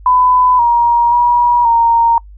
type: tone with pitch steps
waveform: sine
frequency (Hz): 1002 / 946 / 962 / 928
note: B5 / A#5 / B5 / A#5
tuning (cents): +25 / +25 / -46 / -8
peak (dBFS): -7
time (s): 0.06-2.18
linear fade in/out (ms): 2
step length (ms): 530
effects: noise-tail reverb RT60 0.1 s tail -25 dB re dry + added 50 Hz sine -33 dBFS peak until 2.37 s